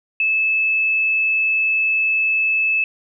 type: tone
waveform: sine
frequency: 2610 Hz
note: E7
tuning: 18 cents flat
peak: -15 dBFS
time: 0.2-2.84 s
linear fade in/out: 2 ms
effects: none